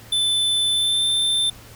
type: tone with pitch glide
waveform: square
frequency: 3520 to 3563 Hz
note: A7 to A7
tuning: 0 to +21 cents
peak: -18 dBFS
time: 0.12-1.5 s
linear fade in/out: 5 ms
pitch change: +21 cents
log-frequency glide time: 0.72-1.05 s
effects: added 113 Hz sine -46 dBFS peak until 1.75 s + pink hiss -45 dBFS RMS until 1.75 s